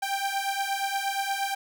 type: beating tone pair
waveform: sawtooth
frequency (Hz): 784 / 792.5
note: G5 / G5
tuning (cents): 0 / +19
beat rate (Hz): 8.5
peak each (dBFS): -26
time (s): 0.02-1.55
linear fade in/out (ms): 10
effects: none